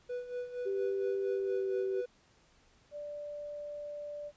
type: tone with tremolo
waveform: triangle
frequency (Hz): 492.2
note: B4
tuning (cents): -6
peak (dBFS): -32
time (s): 0.09-2.06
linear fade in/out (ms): 10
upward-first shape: sine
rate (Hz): 4.3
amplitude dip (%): 70
type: tone with pitch glide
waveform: sine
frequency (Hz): 392 to 384.2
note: G4 to G4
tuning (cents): 0 to -35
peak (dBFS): -31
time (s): 0.65-2.02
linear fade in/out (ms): 20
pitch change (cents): -35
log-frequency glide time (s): 1.28-1.75
type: tone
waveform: sine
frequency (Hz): 587.3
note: D5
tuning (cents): 0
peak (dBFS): -39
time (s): 2.91-4.32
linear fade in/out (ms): 50
effects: pink hiss -66 dBFS RMS until 4.36 s + resampled to 16000 Hz